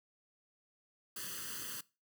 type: noise with comb filter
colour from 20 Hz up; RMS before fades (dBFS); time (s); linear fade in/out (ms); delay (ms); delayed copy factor
white; -43; 1.16-1.81; 5; 0.65; +0.9
effects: noise-tail reverb RT60 0.3 s tail -21 dB re dry + high-pass 100 Hz 12 dB/octave